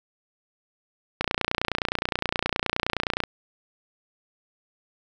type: click train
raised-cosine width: 0.3 ms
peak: -7 dBFS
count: 61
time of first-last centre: 1.21-3.237 s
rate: 29.6 Hz
effects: none